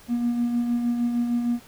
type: tone with tremolo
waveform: triangle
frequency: 238.9 Hz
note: A#3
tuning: 43 cents sharp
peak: -16 dBFS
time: 0.08-1.6 s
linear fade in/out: 50 ms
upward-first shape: sine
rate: 6.5 Hz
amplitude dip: 50%
effects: tanh soft clip ceiling -16 dBFS + pink hiss -50 dBFS RMS until 1.67 s